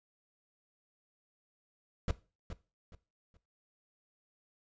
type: noise with echo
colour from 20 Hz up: brown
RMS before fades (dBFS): -29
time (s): 2.08-2.11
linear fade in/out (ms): 2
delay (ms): 420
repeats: 3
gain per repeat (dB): -11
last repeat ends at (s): 3.37
effects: noise-tail reverb RT60 0.3 s tail -17 dB re dry + resampled to 16000 Hz